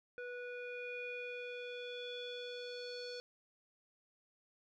square tone with low-pass filter sweep, 490 Hz, B4, 14 cents flat, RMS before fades -45 dBFS, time 0.18-3.2 s, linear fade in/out 0 ms, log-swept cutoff 1900 to 4700 Hz, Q 5.7, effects none

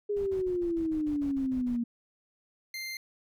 sine exponential sweep, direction down, 416.1 to 233.1 Hz, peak -27 dBFS, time 0.09-1.84 s, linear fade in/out 10 ms
brown noise bursts, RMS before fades -45 dBFS, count 11, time 0.16-1.77 s, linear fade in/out 10 ms, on 110 ms, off 40 ms
25% pulse tone, 2093 Hz, C7, in tune, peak -32 dBFS, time 2.74-2.97 s, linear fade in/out 2 ms
effects none

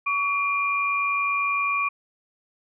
sine tone pair together, 1132.6 / 2400 Hz, C#6 / D7, +37 / +37 cents, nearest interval octave + minor second, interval 1300 cents, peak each -24 dBFS, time 0.06-1.89 s, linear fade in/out 10 ms, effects none

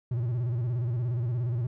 triangle tone with vibrato, 120 Hz, B2, 49 cents flat, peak -24 dBFS, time 0.11-1.67 s, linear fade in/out 5 ms, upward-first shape square, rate 17 Hz, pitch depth 90 cents each way, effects none

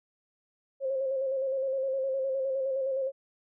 sine tone with vibrato, 534 Hz, C5, 35 cents sharp, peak -27 dBFS, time 0.8-3.12 s, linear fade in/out 50 ms, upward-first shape square, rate 9.7 Hz, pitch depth 33 cents each way, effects none

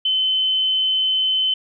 sine tone, 3055 Hz, G7, 45 cents flat, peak -16 dBFS, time 0.05-1.54 s, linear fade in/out 5 ms, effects none

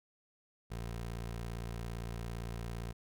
20% pulse tone, 57.6 Hz, A#1, 20 cents flat, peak -34 dBFS, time 0.7-2.93 s, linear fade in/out 20 ms, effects none

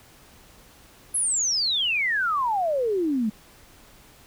sine exponential sweep, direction down, 11175 to 205.8 Hz, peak -21 dBFS, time 1.14-3.3 s, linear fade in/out 10 ms, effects pink hiss -52 dBFS RMS until 4.26 s

